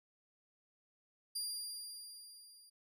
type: tone with level ramp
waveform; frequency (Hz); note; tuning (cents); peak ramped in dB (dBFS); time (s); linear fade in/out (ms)
25% pulse; 4795; D8; +35; -32 to -55; 1.35-2.7; 10
effects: none